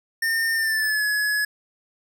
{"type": "tone with pitch glide", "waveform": "square", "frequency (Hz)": [1816, 1694.4], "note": ["A#6", "G#6"], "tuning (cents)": [-46, 34], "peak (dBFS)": -21, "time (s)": [0.22, 1.45], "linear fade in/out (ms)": 5, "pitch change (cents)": -120, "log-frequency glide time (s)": [0.54, 1.05], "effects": []}